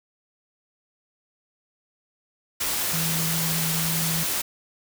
sine tone in noise, 162.8 Hz, E3, 21 cents flat, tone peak -27 dBFS, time 2.93-4.24 s, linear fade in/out 10 ms, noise white, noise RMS -26 dBFS, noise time 2.6-4.42 s, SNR -4 dB, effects none

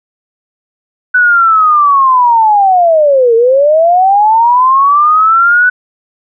sine linear two-way sweep, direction down then up, 1497 to 448.5 to 1497 Hz, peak -4 dBFS, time 1.14-5.7 s, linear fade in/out 10 ms, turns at 3.35 s, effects none

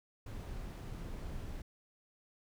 brown noise, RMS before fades -43 dBFS, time 0.26-1.62 s, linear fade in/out 5 ms, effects none

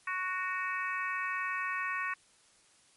harmonic tone with a mistuned harmonic, 370 Hz, F#4, in tune, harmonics 3 / 4 / 5 / 6 / 7, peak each -36 / -39 / -36 / -42 / -41 dBFS, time 0.07-2.14 s, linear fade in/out 5 ms, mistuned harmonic 6, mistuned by +30 cents, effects white hiss -64 dBFS RMS until 2.96 s + MP3 48 kbps

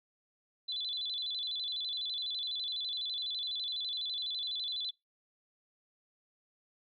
sine tone with vibrato, 3729 Hz, A#7, in tune, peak -34 dBFS, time 0.68-4.91 s, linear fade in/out 10 ms, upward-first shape square, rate 12 Hz, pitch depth 130 cents each way, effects noise-tail reverb RT60 0.2 s tail -24 dB re dry

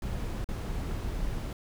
brown noise with dropouts, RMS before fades -33 dBFS, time 0.02-1.53 s, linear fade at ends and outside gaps 2 ms, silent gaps 0.444-0.488 s, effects none

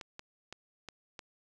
clicks, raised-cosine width 0.2 ms, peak -26 dBFS, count 5, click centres 0.012 / 0.194 / 0.526 / 0.887 / 1.192 s, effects none

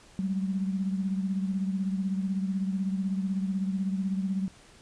sine beating tone pair, 190.1 / 206.1 Hz, F#3 / G#3, +47 / -13 cents, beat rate 16 Hz, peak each -27 / -35 dBFS, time 0.19-4.48 s, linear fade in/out 0 ms, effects pink hiss -55 dBFS RMS until 4.81 s + resampled to 22050 Hz

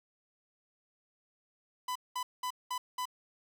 45% pulse tone bursts, 1000 Hz, B5, 21 cents sharp, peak -33 dBFS, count 5, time 1.88-3.055 s, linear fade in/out 5 ms, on 75 ms, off 200 ms, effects none

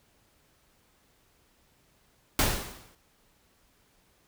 pink noise with exponential decay, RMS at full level -21 dBFS, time 2.39-2.95 s, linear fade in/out 2 ms, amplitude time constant 120 ms, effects pink hiss -66 dBFS RMS until 4.27 s

